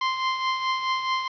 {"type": "tone with tremolo", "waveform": "sawtooth", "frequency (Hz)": 1044, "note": "C6", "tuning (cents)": -4, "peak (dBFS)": -17, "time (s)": [0.01, 1.28], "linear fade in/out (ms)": 5, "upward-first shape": "triangle", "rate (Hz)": 4.7, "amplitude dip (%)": 60, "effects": ["resampled to 11025 Hz", "8-bit"]}